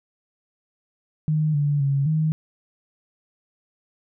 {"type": "tone with pitch steps", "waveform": "sine", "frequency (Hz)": [154.2, 145.2, 138.9, 156.5], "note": ["D#3", "D3", "C#3", "D#3"], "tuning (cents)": [-15, -19, 4, 10], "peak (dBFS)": -18, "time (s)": [1.28, 2.32], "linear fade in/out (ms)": 0, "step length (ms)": 260, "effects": []}